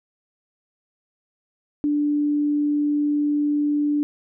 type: tone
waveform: sine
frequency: 293.7 Hz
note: D4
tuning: in tune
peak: -18 dBFS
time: 1.84-4.03 s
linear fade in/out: 0 ms
effects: none